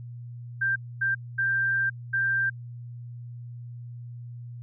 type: tone bursts at uneven times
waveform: sine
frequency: 1579 Hz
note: G6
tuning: 12 cents sharp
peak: -22 dBFS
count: 4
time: 0.61-0.76 / 1.01-1.15 / 1.38-1.9 / 2.13-2.5 s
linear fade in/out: 10 ms
effects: added 120 Hz sine -37 dBFS peak until 4.62 s